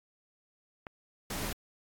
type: click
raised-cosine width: 0.5 ms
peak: -26 dBFS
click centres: 0.868 s
type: noise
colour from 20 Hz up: pink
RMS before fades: -36 dBFS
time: 1.3-1.53 s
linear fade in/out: 5 ms
effects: AAC 64 kbps